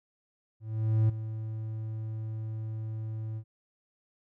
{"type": "tone with ADSR envelope", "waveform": "triangle", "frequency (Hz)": 110, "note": "A2", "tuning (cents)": 0, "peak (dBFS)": -18, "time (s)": [0.6, 3.44], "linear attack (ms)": 490, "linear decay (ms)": 12, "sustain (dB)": -13, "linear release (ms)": 69, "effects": []}